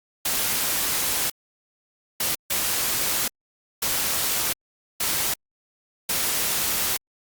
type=noise bursts at uneven times; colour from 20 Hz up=white; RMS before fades=-24 dBFS; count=6; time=0.25-1.3 / 2.2-2.35 / 2.5-3.28 / 3.82-4.53 / 5-5.34 / 6.09-6.97 s; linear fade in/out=5 ms; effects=Opus 48 kbps